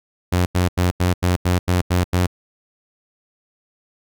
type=tone bursts; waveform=sawtooth; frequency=89.7 Hz; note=F2; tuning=47 cents sharp; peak=-11 dBFS; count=9; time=0.32-2.268 s; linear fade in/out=10 ms; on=140 ms; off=86 ms; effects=none